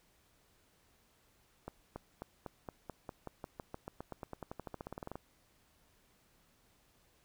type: accelerating click train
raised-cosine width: 1 ms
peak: -28 dBFS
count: 29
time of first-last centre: 1.68-5.156 s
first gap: 280 ms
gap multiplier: 0.93
effects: pink hiss -70 dBFS RMS until 7.24 s